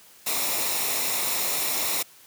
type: noise with comb filter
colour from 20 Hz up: white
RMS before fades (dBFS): -26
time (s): 0.26-2.03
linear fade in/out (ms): 10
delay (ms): 0.64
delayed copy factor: -0.55
effects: white hiss -52 dBFS RMS until 2.26 s + high-pass 80 Hz 12 dB/octave